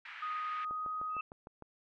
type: band-pass noise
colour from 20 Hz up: white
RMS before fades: -48 dBFS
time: 0.05-0.65 s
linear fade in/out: 5 ms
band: 1300 to 2300 Hz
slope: 24 dB/octave
type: tone with pitch glide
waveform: sine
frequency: 1244.5 to 1253.2 Hz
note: D#6 to D#6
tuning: 0 to +12 cents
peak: -35 dBFS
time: 0.22-1.21 s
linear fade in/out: 5 ms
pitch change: +12 cents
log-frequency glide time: 0.57-0.88 s
type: click train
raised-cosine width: 1 ms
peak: -34 dBFS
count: 7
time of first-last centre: 0.71-1.623 s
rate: 6.57 Hz
type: tone with exponential growth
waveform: sine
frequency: 2637 Hz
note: E7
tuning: in tune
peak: -37 dBFS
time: 1.09-1.21 s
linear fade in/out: 5 ms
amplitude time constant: 26 ms
effects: none